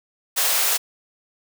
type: high-pass noise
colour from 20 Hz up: white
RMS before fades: -20 dBFS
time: 0.36-0.78 s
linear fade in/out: 20 ms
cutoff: 470 Hz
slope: 24 dB/octave
effects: none

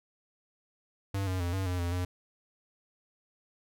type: tone with pitch steps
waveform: square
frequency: 98.1 / 92.8 / 87.2 / 95.6 / 90.2 / 86.6 / 89.8 Hz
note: G2 / F#2 / F2 / G2 / F#2 / F2 / F2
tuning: +2 / +6 / -2 / -43 / -44 / -14 / +49 cents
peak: -30 dBFS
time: 1.14-2.05 s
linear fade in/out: 5 ms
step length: 130 ms
effects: none

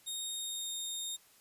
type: tone with pitch glide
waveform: 20% pulse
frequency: 3713 to 3687 Hz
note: A#7 to A#7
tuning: -8 to -20 cents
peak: -31 dBFS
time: 0.06-1.17 s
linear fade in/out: 20 ms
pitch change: -12 cents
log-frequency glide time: 0.35-0.73 s
effects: white hiss -63 dBFS RMS until 1.4 s + resampled to 32000 Hz

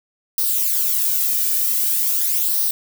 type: noise with flanger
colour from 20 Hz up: violet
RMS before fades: -19 dBFS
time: 0.38-2.71 s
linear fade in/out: 2 ms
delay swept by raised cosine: 0.2 to 1.7 ms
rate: 0.45 Hz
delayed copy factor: +0.55
effects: none

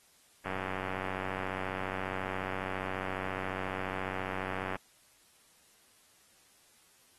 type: click train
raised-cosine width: 0.5 ms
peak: -21 dBFS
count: 407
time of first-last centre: 0.46-4.756 s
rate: 94.5 Hz
effects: white hiss -64 dBFS RMS until 7.18 s + AAC 32 kbps

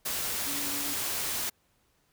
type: tone in noise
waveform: sine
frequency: 284.8 Hz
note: C#4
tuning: 47 cents sharp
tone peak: -40 dBFS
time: 0.46-0.94 s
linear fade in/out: 10 ms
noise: white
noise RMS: -32 dBFS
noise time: 0.05-1.5 s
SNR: -11 dB
effects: pink hiss -70 dBFS RMS until 2.12 s

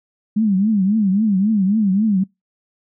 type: tone with vibrato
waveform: sine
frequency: 203.7 Hz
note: G#3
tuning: 33 cents flat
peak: -13 dBFS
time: 0.36-2.24 s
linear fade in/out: 10 ms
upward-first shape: triangle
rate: 3.7 Hz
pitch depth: 190 cents each way
effects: noise-tail reverb RT60 0.2 s tail -26 dB re dry

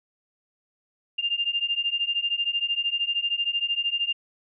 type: beating tone pair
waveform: sine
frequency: 2794 / 2807 Hz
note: F7 / F7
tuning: 0 / +8 cents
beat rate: 13 Hz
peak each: -27 / -26 dBFS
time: 1.18-4.13 s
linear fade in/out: 10 ms
effects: none

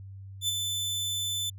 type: tone with ADSR envelope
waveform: sawtooth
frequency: 3520 Hz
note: A7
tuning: in tune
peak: -21 dBFS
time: 0.41-1.5 s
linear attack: 75 ms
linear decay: 20 ms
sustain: -5 dB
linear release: 7 ms
effects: added 97 Hz sine -41 dBFS peak until 1.58 s

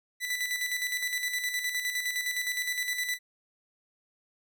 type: tone with tremolo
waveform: sawtooth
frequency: 1983 Hz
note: B6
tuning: 7 cents sharp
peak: -24 dBFS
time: 0.2-3.19 s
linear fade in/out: 50 ms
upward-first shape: square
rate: 9.7 Hz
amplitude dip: 50%
effects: none

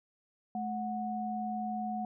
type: tone pair together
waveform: sine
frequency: 215.6 / 735 Hz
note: A3 / F#5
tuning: -35 / -12 cents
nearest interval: octave + major sixth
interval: 2123 cents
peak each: -36 / -35 dBFS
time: 0.55-2.05 s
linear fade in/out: 2 ms
effects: none

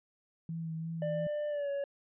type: tone with vibrato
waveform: sine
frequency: 162.9 Hz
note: E3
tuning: 20 cents flat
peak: -35 dBFS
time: 0.49-1.27 s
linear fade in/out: 2 ms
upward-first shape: sine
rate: 2.9 Hz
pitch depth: 23 cents each way
type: tone with pitch glide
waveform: triangle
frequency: 594 to 561.6 Hz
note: D5 to C#5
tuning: +20 to +22 cents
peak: -30 dBFS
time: 1.02-1.84 s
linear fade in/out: 2 ms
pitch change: -98 cents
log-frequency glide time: 1.49-1.7 s
effects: resampled to 8000 Hz

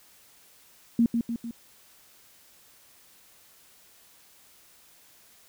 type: tone with echo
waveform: sine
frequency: 233.1 Hz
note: A#3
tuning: in tune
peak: -17 dBFS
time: 0.99-1.06 s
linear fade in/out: 2 ms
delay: 150 ms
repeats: 3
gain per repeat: -5 dB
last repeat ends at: 1.51 s
effects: white hiss -57 dBFS RMS until 5.48 s

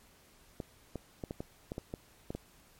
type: clicks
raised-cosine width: 2 ms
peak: -24 dBFS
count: 10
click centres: 0.602 / 0.957 / 1.238 / 1.309 / 1.405 / 1.719 / 1.781 / 1.939 / 2.305 / 2.35 s
effects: pink hiss -62 dBFS RMS until 2.79 s + MP3 64 kbps

